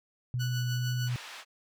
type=tone with vibrato; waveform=sine; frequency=123.9 Hz; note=B2; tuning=6 cents sharp; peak=-28 dBFS; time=0.34-1.16 s; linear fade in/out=0 ms; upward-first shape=sine; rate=2.2 Hz; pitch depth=11 cents each way
type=tone with tremolo; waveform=15% pulse; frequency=1480 Hz; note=F#6; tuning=in tune; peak=-29 dBFS; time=0.39-1.1 s; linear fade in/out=20 ms; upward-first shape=sine; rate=6.6 Hz; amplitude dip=50%
type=band-pass noise; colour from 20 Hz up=white; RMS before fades=-45 dBFS; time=1.06-1.45 s; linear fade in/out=50 ms; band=820 to 3500 Hz; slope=12 dB/octave
effects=none